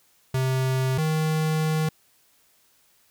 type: tone pair in turn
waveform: square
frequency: 130.81 / 156.78 Hz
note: C3 / D#3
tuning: 0 / +13 cents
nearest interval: minor third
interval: 313 cents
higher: second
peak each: -22 dBFS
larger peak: neither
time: 0.34-0.98 / 0.98-1.89 s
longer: second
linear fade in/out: 5 ms
effects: white hiss -62 dBFS RMS until 3.1 s